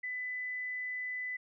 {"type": "tone", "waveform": "sine", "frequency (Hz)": 2000, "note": "B6", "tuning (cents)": 21, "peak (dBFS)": -35, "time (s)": [0.03, 1.37], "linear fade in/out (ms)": 10, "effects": []}